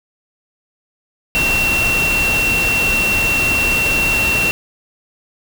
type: tone in noise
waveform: sine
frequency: 2723 Hz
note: F7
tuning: 44 cents flat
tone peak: -14 dBFS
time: 1.35-4.51 s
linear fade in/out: 0 ms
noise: pink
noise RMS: -21 dBFS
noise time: 1.35-4.51 s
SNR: +4 dB
effects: none

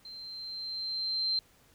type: tone with level ramp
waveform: sine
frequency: 4132 Hz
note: C8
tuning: 22 cents flat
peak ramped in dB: -43 to -26 dBFS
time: 0.05-1.39 s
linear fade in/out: 2 ms
effects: pink hiss -63 dBFS RMS until 1.74 s

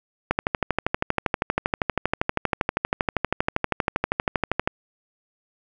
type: click train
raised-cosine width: 0.5 ms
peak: -5 dBFS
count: 56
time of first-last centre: 0.31-4.675 s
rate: 12.6 Hz
effects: none

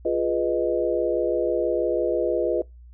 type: chord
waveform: sine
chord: F half-diminished seventh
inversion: none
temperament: equal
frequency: 349.2 / 415.3 / 493.9 / 622.3 Hz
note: F4 / Ab4 / Cb5 / Eb5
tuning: 0 / 0 / 0 / 0 cents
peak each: -25 / -28 / -25 / -26 dBFS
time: 0.05-2.62 s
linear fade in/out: 5 ms
effects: noise-tail reverb RT60 0.2 s tail -24 dB re dry + added 60 Hz sine -43 dBFS peak until 2.93 s

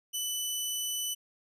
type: tone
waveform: 15% pulse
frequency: 2987 Hz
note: F#7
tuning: 16 cents sharp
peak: -24 dBFS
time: 0.13-1.15 s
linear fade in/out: 20 ms
effects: none

